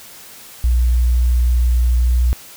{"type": "tone with pitch glide", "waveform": "sine", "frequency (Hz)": [60.5, 60.99], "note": ["B1", "B1"], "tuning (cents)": [-35, -21], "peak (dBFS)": -11, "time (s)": [0.64, 2.33], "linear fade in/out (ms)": 0, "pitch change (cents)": 14, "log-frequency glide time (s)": [2.04, 2.18], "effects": ["white hiss -39 dBFS RMS until 2.56 s"]}